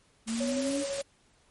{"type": "exponential sweep", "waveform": "sine", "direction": "up", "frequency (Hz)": [220, 293.7], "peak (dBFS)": -29, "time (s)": [0.26, 0.85], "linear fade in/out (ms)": 50}
{"type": "noise", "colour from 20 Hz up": "white", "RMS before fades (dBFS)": -37, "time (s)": [0.27, 1.02], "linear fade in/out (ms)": 10}
{"type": "tone with tremolo", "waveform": "sine", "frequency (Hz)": 555, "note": "C#5", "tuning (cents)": 2, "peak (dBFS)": -30, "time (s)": [0.4, 1.02], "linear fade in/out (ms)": 10, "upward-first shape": "square", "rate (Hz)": 12, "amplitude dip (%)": 35}
{"effects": ["pink hiss -65 dBFS RMS until 1.5 s", "MP3 48 kbps"]}